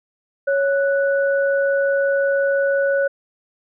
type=tone pair together; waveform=sine; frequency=554.4 / 1480.1 Hz; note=C#5 / F#6; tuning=0 / 0 cents; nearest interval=octave + perfect fourth; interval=1700 cents; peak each=-16 / -23 dBFS; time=0.47-3.08 s; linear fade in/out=10 ms; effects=none